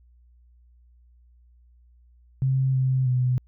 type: tone with pitch steps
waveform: sine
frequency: 132.5 / 130.6 / 126.1 Hz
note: C3 / C3 / B2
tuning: +22 / -3 / +36 cents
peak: -19 dBFS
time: 2.42-3.38 s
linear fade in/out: 0 ms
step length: 320 ms
effects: added 60 Hz sine -53 dBFS peak until 3.47 s